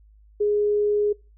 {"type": "tone", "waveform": "sine", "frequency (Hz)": 415.3, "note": "G#4", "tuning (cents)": 0, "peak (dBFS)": -18, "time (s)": [0.4, 1.13], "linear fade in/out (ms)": 10, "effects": ["noise-tail reverb RT60 0.3 s tail -25 dB re dry", "added 52 Hz sine -50 dBFS peak until 1.37 s"]}